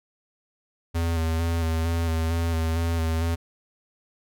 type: tone with vibrato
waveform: square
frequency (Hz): 82.41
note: E2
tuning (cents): 0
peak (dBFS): -23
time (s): 0.94-3.36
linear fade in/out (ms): 20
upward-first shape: square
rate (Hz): 2.2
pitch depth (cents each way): 26
effects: none